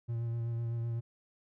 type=tone with vibrato; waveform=triangle; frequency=116.54 Hz; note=A#2; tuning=in tune; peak=-30 dBFS; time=0.08-1.01 s; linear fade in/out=20 ms; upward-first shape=sine; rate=7.9 Hz; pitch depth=20 cents each way; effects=none